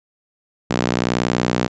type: tone with high-pass filter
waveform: sawtooth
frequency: 60.8 Hz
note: B1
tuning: 26 cents flat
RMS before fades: -20 dBFS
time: 0.7-1.68 s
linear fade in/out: 10 ms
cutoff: 190 Hz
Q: 1
effects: resampled to 16000 Hz